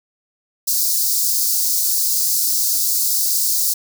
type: high-pass noise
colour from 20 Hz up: white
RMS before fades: -18 dBFS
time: 0.67-3.74 s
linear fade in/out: 10 ms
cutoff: 4400 Hz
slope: 48 dB/octave
effects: none